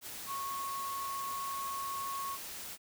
sine tone in noise, 1100 Hz, C#6, 14 cents flat, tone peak -36 dBFS, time 0.26-2.38 s, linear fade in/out 50 ms, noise white, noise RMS -44 dBFS, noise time 0.01-2.78 s, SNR +5 dB, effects none

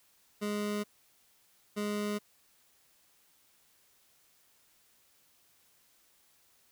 25% pulse tone pair in turn, 207.7 / 207.7 Hz, G#3 / G#3, 0 / 0 cents, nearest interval unison, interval 0 cents, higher neither, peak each -28 dBFS, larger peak neither, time 0.41-0.84 / 1.76-2.19 s, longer neither, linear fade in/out 20 ms, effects white hiss -67 dBFS RMS until 6.71 s

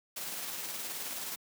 white noise with tremolo, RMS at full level -38 dBFS, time 0.16-1.36 s, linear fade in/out 10 ms, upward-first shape square, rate 19 Hz, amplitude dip 25%, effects high-pass 150 Hz 12 dB/octave

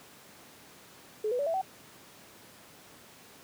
sine tone with pitch steps, 427.6 / 494 / 570.8 / 659.4 / 761.9 Hz, A4 / B4 / D5 / E5 / G5, -49 / 0 / -49 / 0 / -49 cents, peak -27 dBFS, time 1.24-1.615 s, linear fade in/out 5 ms, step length 75 ms, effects pink hiss -53 dBFS RMS until 3.43 s + high-pass 150 Hz 12 dB/octave

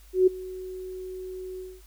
sine tone with ADSR envelope, 371.2 Hz, F#4, 6 cents sharp, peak -13 dBFS, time 0.13-1.82 s, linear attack 140 ms, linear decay 11 ms, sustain -21 dB, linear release 230 ms, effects added 50 Hz sine -49 dBFS peak until 1.86 s + white hiss -58 dBFS RMS until 1.86 s

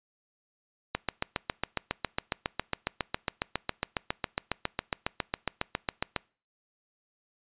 click train, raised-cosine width 0.3 ms, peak -11 dBFS, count 39, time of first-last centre 0.95-6.163 s, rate 7.29 Hz, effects noise-tail reverb RT60 0.4 s tail -25 dB re dry + resampled to 8000 Hz

